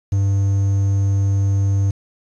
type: tone with quantisation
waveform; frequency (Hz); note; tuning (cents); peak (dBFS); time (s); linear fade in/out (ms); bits
triangle; 98.6; G2; +11; -12; 0.12-1.91; 5; 7
effects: resampled to 24000 Hz